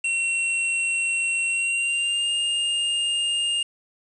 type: tone with pitch glide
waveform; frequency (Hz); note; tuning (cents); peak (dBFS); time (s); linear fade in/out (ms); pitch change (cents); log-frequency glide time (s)
square; 2727 to 2822; F7 to F7; -42 to +17; -22; 0.04-3.63; 5; +59; 1.49-2.31
effects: resampled to 22050 Hz + 8-bit